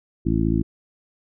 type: harmonic tone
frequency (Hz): 55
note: A1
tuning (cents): 0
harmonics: 1 / 2 / 3 / 4 / 5 / 6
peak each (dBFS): -25 / -25 / -25 / -25 / -25 / -25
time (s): 0.25-0.63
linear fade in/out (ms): 20
effects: none